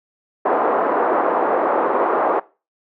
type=band-pass noise; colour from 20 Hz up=pink; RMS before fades=-18 dBFS; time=0.45-2.4 s; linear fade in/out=10 ms; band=370 to 1200 Hz; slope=24 dB/octave; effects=noise-tail reverb RT60 0.3 s tail -20 dB re dry